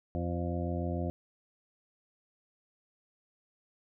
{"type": "harmonic tone with a mistuned harmonic", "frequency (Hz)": 86.7, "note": "F2", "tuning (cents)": -12, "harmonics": [1, 2, 3, 4, 6, 7, 8], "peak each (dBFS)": [-34, -37, -39, -40, -42, -42, -43], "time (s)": [0.15, 1.1], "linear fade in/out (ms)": 0, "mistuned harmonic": 8, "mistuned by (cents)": 17, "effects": []}